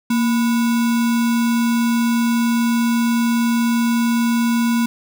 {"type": "tone with sample-and-hold", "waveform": "sine", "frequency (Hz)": 233.1, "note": "A#3", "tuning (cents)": 0, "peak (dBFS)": -14, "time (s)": [0.1, 4.86], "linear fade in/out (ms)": 5, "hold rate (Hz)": 1225, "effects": []}